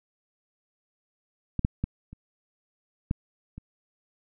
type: clicks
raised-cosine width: 5 ms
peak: -14 / -9 / -14 / -30 / -13 / -27 dBFS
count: 6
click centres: 1.593 / 1.649 / 1.84 / 2.13 / 3.111 / 3.58 s
effects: none